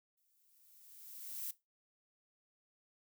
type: noise with exponential growth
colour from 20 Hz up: violet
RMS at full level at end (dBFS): -40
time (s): 0.17-1.51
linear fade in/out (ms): 5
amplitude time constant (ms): 290
effects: noise-tail reverb RT60 0.2 s tail -17 dB re dry